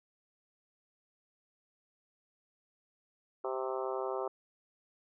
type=harmonic tone with a mistuned harmonic; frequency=130.5 Hz; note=C3; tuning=4 cents flat; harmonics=3 / 4 / 5 / 6 / 7 / 8 / 9 / 10; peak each=-37 / -39 / -41 / -43 / -44 / -45 / -46 / -47 dBFS; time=3.44-4.28 s; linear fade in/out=5 ms; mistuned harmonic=8; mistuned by=+20 cents; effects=none